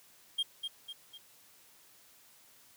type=tone with echo; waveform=triangle; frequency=3219 Hz; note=G7; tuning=45 cents sharp; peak=-27 dBFS; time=0.38-0.43 s; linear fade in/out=10 ms; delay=250 ms; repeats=3; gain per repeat=-6 dB; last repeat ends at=1.18 s; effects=white hiss -61 dBFS RMS until 2.76 s + high-pass 60 Hz 12 dB/octave